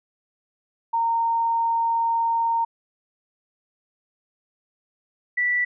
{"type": "tone pair in turn", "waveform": "sine", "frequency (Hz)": [921, 1963.4], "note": ["A#5", "B6"], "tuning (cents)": [-21, -11], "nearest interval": "octave + minor second", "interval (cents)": 1310, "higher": "second", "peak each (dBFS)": -19, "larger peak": "neither", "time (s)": [[0.93, 2.65], [5.37, 5.65]], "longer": "first", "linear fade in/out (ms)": 10, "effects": []}